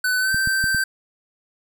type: tone with pitch glide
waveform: square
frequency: 1503 to 1556.9 Hz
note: F#6 to G6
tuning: +27 to -12 cents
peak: -19 dBFS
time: 0.04-0.84 s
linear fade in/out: 5 ms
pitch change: +61 cents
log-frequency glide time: 0.19-0.33 s
type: clicks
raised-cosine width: 5 ms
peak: -17 dBFS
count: 4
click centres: 0.345 / 0.474 / 0.641 / 0.747 s
effects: none